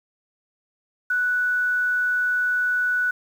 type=tone with quantisation; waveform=sine; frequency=1480 Hz; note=F#6; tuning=in tune; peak=-19 dBFS; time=1.1-3.11 s; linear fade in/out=5 ms; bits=8; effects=none